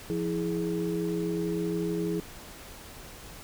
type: tone cluster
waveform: sine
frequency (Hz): 172.8 / 326.4 / 417.7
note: F3 / E4 / G#4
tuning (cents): -18 / -17 / +10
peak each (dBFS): -31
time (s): 0.1-2.2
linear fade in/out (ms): 0
effects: tanh soft clip ceiling -18 dBFS + pink hiss -46 dBFS RMS until 3.43 s